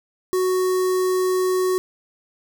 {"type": "tone with notch filter", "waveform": "square", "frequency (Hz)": 370, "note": "F#4", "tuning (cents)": 0, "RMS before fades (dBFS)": -20, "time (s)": [0.33, 1.78], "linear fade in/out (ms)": 0, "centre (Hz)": 2700, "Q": 0.68, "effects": []}